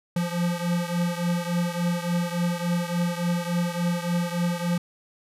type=beating tone pair; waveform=square; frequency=172.7 / 176.2 Hz; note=F3 / F3; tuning=-19 / +16 cents; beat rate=3.5 Hz; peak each=-26 / -29 dBFS; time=0.16-4.78 s; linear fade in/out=5 ms; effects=resampled to 32000 Hz